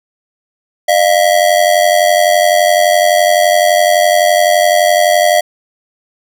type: ring-modulated tone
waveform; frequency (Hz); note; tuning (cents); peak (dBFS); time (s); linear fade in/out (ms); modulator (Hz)
square; 654; E5; -14; -5; 0.88-5.41; 10; 45.9
effects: none